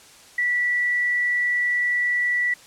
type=tone; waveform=sine; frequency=1955 Hz; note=B6; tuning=18 cents flat; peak=-19 dBFS; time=0.38-2.54 s; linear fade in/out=5 ms; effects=white hiss -48 dBFS RMS until 2.66 s + low-pass 9000 Hz 12 dB/octave